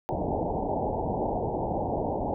white low-pass noise, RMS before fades -29 dBFS, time 0.09-2.34 s, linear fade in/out 0 ms, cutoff 890 Hz, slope 96 dB/octave, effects none

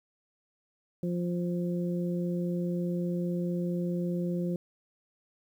harmonic tone, 175.2 Hz, F3, 6 cents sharp, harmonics 1 / 2 / 3, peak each -29 / -35 / -39 dBFS, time 1.03-4.56 s, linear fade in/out 2 ms, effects 10-bit

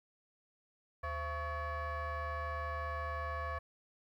sine tone with frequency modulation, 520 Hz, C5, 11 cents flat, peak -34 dBFS, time 1.03-3.59 s, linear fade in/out 10 ms, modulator 597 Hz, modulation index 1.9, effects tanh soft clip ceiling -34 dBFS + 12-bit

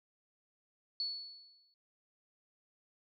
sine tone with exponential decay, 4420 Hz, C#8, 6 cents flat, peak -32 dBFS, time 1-1.74 s, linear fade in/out 1 ms, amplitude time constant 160 ms, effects none

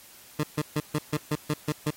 20% pulse tone bursts, 150.6 Hz, D3, 44 cents sharp, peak -19 dBFS, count 9, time 0.39-1.906 s, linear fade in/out 5 ms, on 44 ms, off 140 ms, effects white hiss -51 dBFS RMS until 1.96 s + AAC 48 kbps

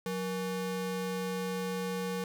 square ring-modulated tone, 327.6 Hz, E4, 11 cents flat, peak -30 dBFS, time 0.06-2.24 s, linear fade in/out 2 ms, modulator 145 Hz, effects none

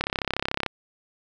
click train, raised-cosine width 0.3 ms, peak -8 dBFS, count 23, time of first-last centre 0.01-0.663 s, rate 33.7 Hz, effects none

